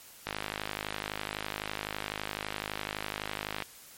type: click train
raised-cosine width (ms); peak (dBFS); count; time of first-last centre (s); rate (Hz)
0.3; -16; 175; 0.27-3.623; 51.9
effects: white hiss -52 dBFS RMS until 3.97 s + MP3 64 kbps